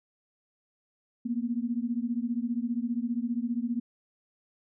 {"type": "beating tone pair", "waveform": "sine", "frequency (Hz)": [231.2, 246.2], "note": ["A#3", "B3"], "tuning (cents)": [-14, -5], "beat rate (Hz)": 15, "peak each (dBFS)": [-30, -31], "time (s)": [1.25, 3.8], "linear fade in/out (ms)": 10, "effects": []}